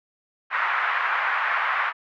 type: band-pass noise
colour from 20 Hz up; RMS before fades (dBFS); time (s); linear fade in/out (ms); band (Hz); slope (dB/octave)
pink; -24; 0.5-1.93; 50; 1000 to 2000; 24
effects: none